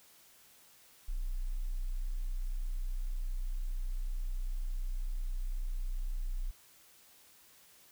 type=tone; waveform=sine; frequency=31 Hz; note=B0; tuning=7 cents sharp; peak=-32 dBFS; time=1.08-6.51 s; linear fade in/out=10 ms; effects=white hiss -61 dBFS RMS until 7.91 s